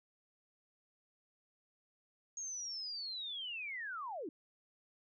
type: linear sweep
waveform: sine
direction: down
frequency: 6600 to 271.4 Hz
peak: -40 dBFS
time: 2.37-4.29 s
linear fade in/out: 2 ms
effects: none